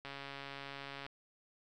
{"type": "click train", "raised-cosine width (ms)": 0.3, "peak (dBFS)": -29, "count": 142, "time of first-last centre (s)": [0.05, 1.064], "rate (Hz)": 139, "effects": []}